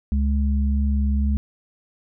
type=tone pair together; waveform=sine; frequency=69.3 / 210 Hz; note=C#2 / G#3; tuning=0 / +19 cents; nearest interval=octave + perfect fifth; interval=1919 cents; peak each=-18 / -25 dBFS; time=0.12-1.37 s; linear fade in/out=0 ms; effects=none